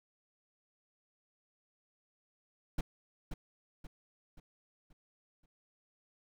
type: noise with echo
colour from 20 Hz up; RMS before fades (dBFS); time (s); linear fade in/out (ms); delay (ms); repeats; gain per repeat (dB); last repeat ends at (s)
brown; -32; 2.78-2.81; 5; 530; 5; -7; 5.46
effects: none